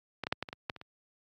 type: clicks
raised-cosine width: 0.3 ms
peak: -18 / -18 / -11 / -18 / -25 / -23 / -16 / -29 / -29 dBFS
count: 9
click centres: 0.237 / 0.269 / 0.325 / 0.426 / 0.488 / 0.529 / 0.698 / 0.763 / 0.814 s
effects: high-pass 80 Hz 12 dB/octave + Opus 48 kbps